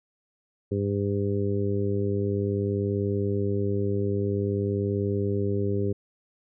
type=harmonic tone; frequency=100.5 Hz; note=G2; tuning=44 cents sharp; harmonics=1 / 2 / 3 / 4 / 5; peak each=-27 / -31 / -33 / -28 / -36 dBFS; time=0.71-5.93 s; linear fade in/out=10 ms; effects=none